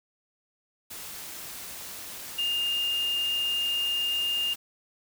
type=tone in noise; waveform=sine; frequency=2818 Hz; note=F7; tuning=15 cents sharp; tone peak=-25 dBFS; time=2.38-4.54 s; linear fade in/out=10 ms; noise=white; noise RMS=-40 dBFS; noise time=0.9-4.56 s; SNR=+12 dB; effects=none